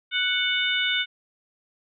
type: harmonic tone with a mistuned harmonic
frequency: 740 Hz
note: F#5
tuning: in tune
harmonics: 2 / 3 / 4 / 5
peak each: -27 / -27 / -27 / -27 dBFS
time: 0.11-1.06 s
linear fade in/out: 50 ms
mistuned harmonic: 5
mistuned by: -47 cents
effects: none